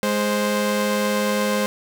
sawtooth tone pair together, 207.7 / 523.4 Hz, G#3 / C5, 0 / 0 cents, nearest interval octave + major third, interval 1600 cents, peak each -18 dBFS, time 0.03-1.66 s, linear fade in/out 0 ms, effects none

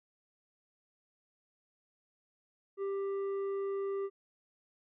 triangle tone with tanh clipping, 393.9 Hz, G4, 8 cents sharp, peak -34 dBFS, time 2.77-4.1 s, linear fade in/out 50 ms, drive 11 dB, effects none

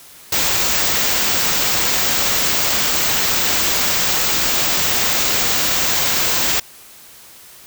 white band-stop noise, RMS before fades -17 dBFS, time 0.32-6.6 s, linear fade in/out 5 ms, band 8100 to 14000 Hz, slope 96 dB/octave, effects white hiss -42 dBFS RMS until 7.66 s

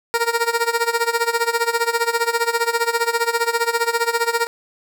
15% pulse tone with tremolo, 466.2 Hz, A#4, in tune, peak -8 dBFS, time 0.14-4.47 s, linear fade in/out 0 ms, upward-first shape sine, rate 15 Hz, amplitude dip 85%, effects none

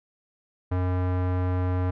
square tone with low-pass filter, 91 Hz, F#2, 28 cents flat, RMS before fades -25 dBFS, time 0.71-1.91 s, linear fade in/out 10 ms, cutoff 1300 Hz, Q 0.94, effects none

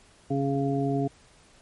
harmonic tone, 138.59 Hz, C#3, in tune, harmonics 1 / 2 / 3 / 5, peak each -28 / -27 / -30 / -32 dBFS, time 0.3-1.08 s, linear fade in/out 10 ms, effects pink hiss -57 dBFS RMS until 1.61 s + MP3 48 kbps

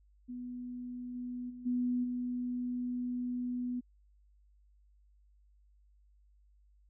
sine tone with level steps, 246.9 Hz, B3, in tune, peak -39 / -37 / -44 / -29 / -33 dBFS, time 0.28-3.81 s, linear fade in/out 20 ms, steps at 1.14 / 1.49 / 1.65 / 2.03 s, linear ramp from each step 20 ms, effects added 50 Hz sine -62 dBFS peak until 6.89 s

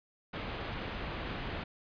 pink low-pass noise, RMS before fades -39 dBFS, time 0.33-1.64 s, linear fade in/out 10 ms, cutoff 3500 Hz, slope 24 dB/octave, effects resampled to 11025 Hz

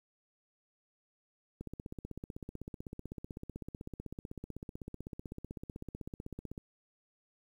click train, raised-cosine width 3 ms, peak -29 dBFS, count 80, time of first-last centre 1.61-6.579 s, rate 15.9 Hz, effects 10-bit

